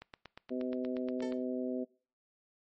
click train, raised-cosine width 0.3 ms, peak -30 dBFS, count 12, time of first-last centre 0.02-1.323 s, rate 8.44 Hz
harmonic tone, 126.9 Hz, B2, 47 cents sharp, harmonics 2 / 3 / 4 / 5, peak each -35 / -39 / -41 / -43 dBFS, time 0.5-1.85 s, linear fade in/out 20 ms
35% pulse tone with exponential decay, 444.3 Hz, A4, 17 cents sharp, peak -35 dBFS, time 1.22-1.44 s, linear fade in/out 5 ms, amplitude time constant 47 ms
effects noise-tail reverb RT60 0.4 s tail -22 dB re dry + MP3 32 kbps

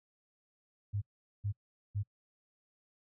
sine tone bursts, 102 Hz, G#2, 31 cents flat, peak -31 dBFS, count 3, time 0.93-2.034 s, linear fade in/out 20 ms, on 88 ms, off 420 ms, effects noise-tail reverb RT60 0.1 s tail -26 dB re dry

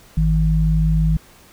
sine tone pair together, 52.97 / 158.9 Hz, G#1 / D#3, +35 / +37 cents, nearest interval octave + perfect fifth, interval 1902 cents, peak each -16 dBFS, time 0.17-1.17 s, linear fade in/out 5 ms, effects pink hiss -48 dBFS RMS until 1.52 s

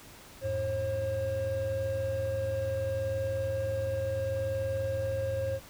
triangle tone cluster, 85.7 / 106.4 / 538 Hz, F2 / G#2 / C5, -32 / +42 / +48 cents, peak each -36 / -33 / -28 dBFS, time 0.41-5.6 s, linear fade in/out 50 ms, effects tanh soft clip ceiling -19 dBFS + pink hiss -51 dBFS RMS until 5.69 s

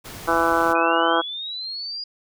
pink noise, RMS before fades -37 dBFS, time 0.04-0.74 s, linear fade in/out 20 ms
harmonic tone, 166.4 Hz, E3, 17 cents sharp, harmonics 2 / 3 / 4 / 5 / 6 / 7 / 8 / 9, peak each -25 / -25 / -25 / -25 / -25 / -25 / -25 / -25 dBFS, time 0.27-1.22 s, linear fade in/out 20 ms
sine linear sweep, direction up, 2458 to 4874 Hz, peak -28 dBFS, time 0.75-2.04 s, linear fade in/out 5 ms
effects none

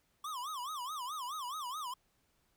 square tone with vibrato, 1108.7 Hz, C#6, in tune, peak -39 dBFS, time 0.24-1.94 s, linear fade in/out 5 ms, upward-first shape sine, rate 4.7 Hz, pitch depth 240 cents each way, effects pink hiss -75 dBFS RMS until 2.56 s

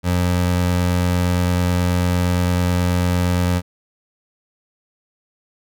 25% pulse tone, 89 Hz, F2, 33 cents sharp, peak -12 dBFS, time 0.03-3.62 s, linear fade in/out 50 ms, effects none

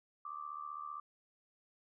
sine tone with amplitude modulation, 1174.7 Hz, D6, in tune, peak -38 dBFS, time 0.25-1 s, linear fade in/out 5 ms, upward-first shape sine, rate 75.4 Hz, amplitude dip 85%, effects none

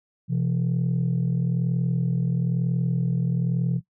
sine tone pair together, 128.3 / 169.35 Hz, C3 / E3, -34 / +47 cents, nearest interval perfect fourth, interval 481 cents, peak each -22 dBFS, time 0.28-3.81 s, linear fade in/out 50 ms, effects noise-tail reverb RT60 0.1 s tail -17 dB re dry + tanh soft clip ceiling -17 dBFS

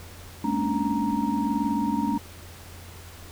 sine tone cluster, 207 / 228.3 / 274.8 / 293.5 / 935 Hz, G#3 / A#3 / C#4 / D4 / A#5, -5 / -36 / -15 / -1 / +5 cents, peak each -29 dBFS, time 0.44-2.18 s, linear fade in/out 5 ms, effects added 87 Hz sine -44 dBFS peak until 3.31 s + pink hiss -46 dBFS RMS until 3.31 s

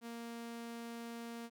sawtooth tone, 233.1 Hz, A#3, in tune, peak -40 dBFS, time 0.01-1.5 s, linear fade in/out 50 ms, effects none

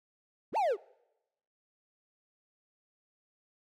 triangle linear two-way sweep, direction up then down, 80.3 to 917 to 345.1 Hz, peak -24 dBFS, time 0.52-0.77 s, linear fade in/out 50 ms, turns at 0.57 s, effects noise-tail reverb RT60 0.9 s tail -24 dB re dry

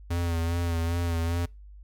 square tone with vibrato, 84.6 Hz, E2, 45 cents sharp, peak -26 dBFS, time 0.1-1.46 s, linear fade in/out 10 ms, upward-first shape sine, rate 2.5 Hz, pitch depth 38 cents each way, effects noise-tail reverb RT60 0.3 s tail -26 dB re dry + added 50 Hz sine -44 dBFS peak until 1.83 s

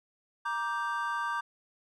triangle chord, G minor, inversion first, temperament just, 940.8 / 1176 / 1568 Hz, Bb5 / D6 / G6, +16 / +2 / 0 cents, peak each -33 / -32 / -33 dBFS, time 0.45-1.41 s, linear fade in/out 10 ms, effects none

